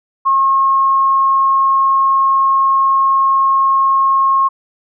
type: tone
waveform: sine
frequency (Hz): 1081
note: C#6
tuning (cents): -44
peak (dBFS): -9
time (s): 0.25-4.49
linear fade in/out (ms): 20
effects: none